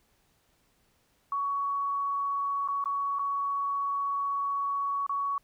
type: tone with dropouts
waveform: sine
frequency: 1121 Hz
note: C#6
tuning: 19 cents sharp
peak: -27 dBFS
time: 1.32-5.38 s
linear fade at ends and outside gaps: 2 ms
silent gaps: 2.677-2.685 / 2.841-2.857 / 3.187-3.193 / 5.065-5.094 s
effects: pink hiss -69 dBFS RMS until 5.43 s